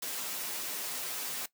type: noise with comb filter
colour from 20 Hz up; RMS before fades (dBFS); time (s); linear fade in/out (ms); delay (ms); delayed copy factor
white; -37; 0.02-1.46; 5; 9.1; -0.65
effects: noise-tail reverb RT60 0.1 s tail -17 dB re dry + high-pass 200 Hz 12 dB/octave